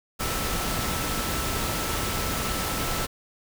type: tone in noise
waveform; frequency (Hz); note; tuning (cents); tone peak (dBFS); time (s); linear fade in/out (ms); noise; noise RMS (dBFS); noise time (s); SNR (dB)
sine; 1320; E6; +2; -36; 0.19-3.07; 20; pink; -28; 0.19-3.07; -11
effects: none